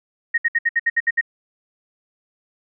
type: tone bursts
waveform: sine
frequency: 1864.7 Hz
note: A#6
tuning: in tune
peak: -14 dBFS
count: 9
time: 0.34-1.212 s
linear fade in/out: 10 ms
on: 40 ms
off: 64 ms
effects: none